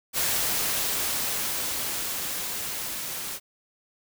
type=noise with level ramp; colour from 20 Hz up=white; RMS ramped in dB=-25 to -34 dBFS; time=0.13-3.4 s; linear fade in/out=50 ms; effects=none